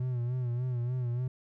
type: tone with vibrato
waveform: triangle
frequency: 123.47 Hz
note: B2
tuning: in tune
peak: -27 dBFS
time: 0-1.28 s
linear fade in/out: 5 ms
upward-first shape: sine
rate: 3.4 Hz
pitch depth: 65 cents each way
effects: none